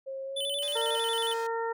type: tone with pitch glide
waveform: sine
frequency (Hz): 537 to 592.4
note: C5 to D5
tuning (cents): +45 to +15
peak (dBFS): -34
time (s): 0.06-0.98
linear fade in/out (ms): 20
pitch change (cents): +170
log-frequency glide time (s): 0.24-0.87
type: tone with vibrato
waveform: square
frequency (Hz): 3253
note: G#7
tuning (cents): -37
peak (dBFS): -31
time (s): 0.36-1.34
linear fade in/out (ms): 10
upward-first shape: square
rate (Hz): 11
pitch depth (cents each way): 120
type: chord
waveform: 5% pulse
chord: Ab major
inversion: first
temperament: equal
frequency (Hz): 523.3 / 622.3 / 830.6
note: C5 / Eb5 / Ab5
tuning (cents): 0 / 0 / 0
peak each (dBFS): -38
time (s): 0.62-1.47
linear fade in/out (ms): 5
type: harmonic tone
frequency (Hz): 457.9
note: A#4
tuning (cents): -31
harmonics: 1 / 2 / 3 / 4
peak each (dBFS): -31 / -33 / -39 / -41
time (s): 0.75-1.73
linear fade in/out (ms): 10
effects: none